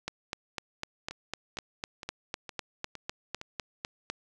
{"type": "two click trains", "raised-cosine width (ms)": 0.2, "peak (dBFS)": [-23, -16], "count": [6, 17], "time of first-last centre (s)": [[1.11, 3.414], [0.08, 4.1]], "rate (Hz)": [2.17, 3.98], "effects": []}